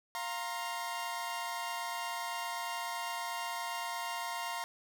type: chord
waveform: sawtooth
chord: F suspended fourth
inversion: none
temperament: equal with one note detuned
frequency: 698.5 / 932.3 / 1061.7 Hz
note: F5 / Bb5 / C6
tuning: 0 / 0 / +25 cents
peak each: -38 / -35 / -38 dBFS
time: 0.15-4.64 s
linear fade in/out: 0 ms
effects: none